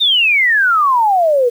sine exponential sweep, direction down, 3729 to 466.2 Hz, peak -9 dBFS, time 0-1.5 s, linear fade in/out 20 ms, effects 7-bit

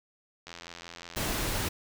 click train, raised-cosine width 0.2 ms, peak -25 dBFS, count 86, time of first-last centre 0.47-1.464 s, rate 85.5 Hz
pink noise, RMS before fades -31 dBFS, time 1.16-1.69 s, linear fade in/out 10 ms
effects none

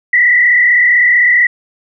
sine tone with frequency modulation, 1958 Hz, B6, 15 cents flat, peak -6 dBFS, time 0.13-1.47 s, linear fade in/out 5 ms, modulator 35.7 Hz, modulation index 1.7, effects none

